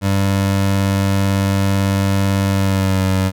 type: tone with pitch glide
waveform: 25% pulse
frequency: 98 to 94.88 Hz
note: G2 to F#2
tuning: 0 to +44 cents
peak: -10 dBFS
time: 0.01-3.32 s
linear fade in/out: 50 ms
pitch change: -56 cents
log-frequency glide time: 2.49-3.06 s
effects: none